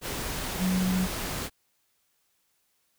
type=tone in noise; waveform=sine; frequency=185 Hz; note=F#3; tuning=in tune; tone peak=-23 dBFS; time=0.58-1.08 s; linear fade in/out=50 ms; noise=pink; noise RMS=-33 dBFS; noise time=0.01-1.5 s; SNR=+7 dB; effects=white hiss -72 dBFS RMS until 2.98 s